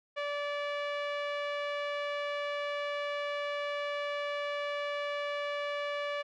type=tone with low-pass filter; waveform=sawtooth; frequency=579 Hz; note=D5; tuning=25 cents flat; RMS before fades=-35 dBFS; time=0.16-6.23 s; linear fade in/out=20 ms; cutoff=2700 Hz; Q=1.5; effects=none